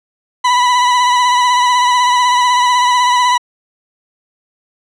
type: tone with vibrato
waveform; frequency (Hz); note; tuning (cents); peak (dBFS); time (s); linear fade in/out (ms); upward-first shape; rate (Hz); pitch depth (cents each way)
40% pulse; 987.8; B5; 0; -8; 0.44-3.38; 10; sine; 16; 31
effects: low-pass 6000 Hz 12 dB/octave